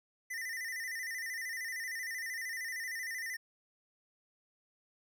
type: tone with vibrato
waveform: square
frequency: 1916 Hz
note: A#6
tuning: 47 cents sharp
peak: -38 dBFS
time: 0.3-3.37 s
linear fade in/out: 10 ms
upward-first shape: square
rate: 13 Hz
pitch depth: 81 cents each way
effects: none